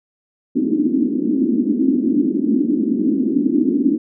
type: band-pass noise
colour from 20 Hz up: white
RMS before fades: -17 dBFS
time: 0.55-3.98 s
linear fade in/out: 10 ms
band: 230 to 310 Hz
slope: 48 dB/octave
effects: none